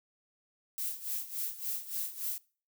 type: noise with tremolo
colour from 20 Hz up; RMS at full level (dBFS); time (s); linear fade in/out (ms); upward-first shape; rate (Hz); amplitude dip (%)
violet; -34; 0.78-2.38; 0; sine; 3.5; 80
effects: noise-tail reverb RT60 0.4 s tail -23 dB re dry